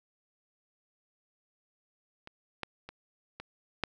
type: clicks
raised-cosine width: 0.3 ms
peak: -29 / -18 / -27 / -25 / -13 dBFS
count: 5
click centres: 2.274 / 2.633 / 2.89 / 3.4 / 3.837 s
effects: none